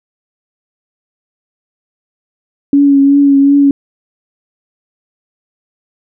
sine tone with vibrato, 280 Hz, C#4, 18 cents sharp, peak -4 dBFS, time 2.73-3.71 s, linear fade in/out 2 ms, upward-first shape triangle, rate 2.7 Hz, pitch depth 30 cents each way, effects none

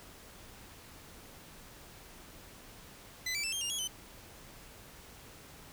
20% pulse tone with pitch steps, 2015 / 2319 / 2650 / 3194 / 2814 / 3322 / 3046 Hz, B6 / D7 / E7 / G7 / F7 / G#7 / F#7, +34 / -22 / +9 / +32 / +12 / 0 / +50 cents, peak -28 dBFS, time 3.26-3.876 s, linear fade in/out 5 ms, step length 88 ms, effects pink hiss -53 dBFS RMS until 5.72 s

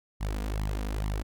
sawtooth tone with flanger, 51.7 Hz, G#1, 7 cents flat, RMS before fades -31 dBFS, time 0.2-1.23 s, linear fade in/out 20 ms, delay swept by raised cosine 0.95 to 4.25 ms, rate 2.3 Hz, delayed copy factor +0.8, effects none

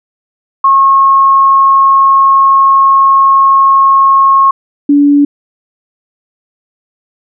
sine tone pair in turn, 1087 / 287.2 Hz, C#6 / D4, -34 / -39 cents, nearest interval octave + major seventh, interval 2305 cents, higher first, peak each -3 dBFS, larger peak neither, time 0.64-4.51 / 4.89-5.25 s, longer first, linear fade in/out 5 ms, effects none

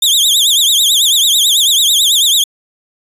sawtooth tone with vibrato, 3501 Hz, A7, 9 cents flat, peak -5 dBFS, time 0.02-2.44 s, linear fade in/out 5 ms, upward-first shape triangle, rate 9.1 Hz, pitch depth 210 cents each way, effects resampled to 32000 Hz

